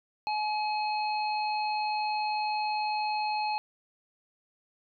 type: harmonic tone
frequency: 849 Hz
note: G#5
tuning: 38 cents sharp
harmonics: 1 / 3 / 5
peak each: -28 / -37 / -39 dBFS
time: 0.27-3.58 s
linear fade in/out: 0 ms
effects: none